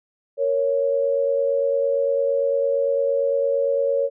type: tone pair together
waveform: sine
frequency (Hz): 465.7 / 554.5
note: A#4 / C#5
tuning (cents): -2 / 0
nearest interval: minor third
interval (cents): 302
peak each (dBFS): -23 / -19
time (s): 0.37-4.1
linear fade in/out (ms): 50
effects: none